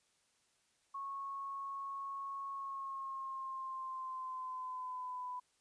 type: tone with pitch glide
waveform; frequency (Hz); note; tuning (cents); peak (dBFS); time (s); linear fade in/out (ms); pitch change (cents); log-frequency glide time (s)
sine; 1100 to 997.1; C#6 to B5; -14 to +16; -40; 0.94-5.4; 10; -170; 2.51-5.29
effects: white hiss -75 dBFS RMS until 5.6 s + resampled to 22050 Hz